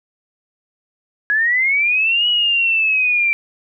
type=linear two-way sweep; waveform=sine; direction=up then down; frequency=1661.2 to 2933 to 2339 Hz; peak=-13 dBFS; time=1.3-3.33 s; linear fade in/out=0 ms; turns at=2.28 s; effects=none